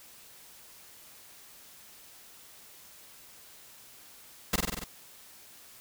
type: noise with echo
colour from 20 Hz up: pink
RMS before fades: -26 dBFS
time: 4.53-4.56 s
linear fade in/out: 5 ms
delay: 47 ms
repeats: 6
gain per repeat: -2 dB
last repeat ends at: 4.842 s
effects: white hiss -53 dBFS RMS until 5.8 s